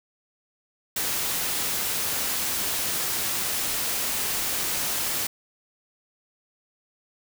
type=noise; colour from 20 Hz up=white; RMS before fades=-27 dBFS; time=0.96-5.27 s; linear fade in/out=5 ms; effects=none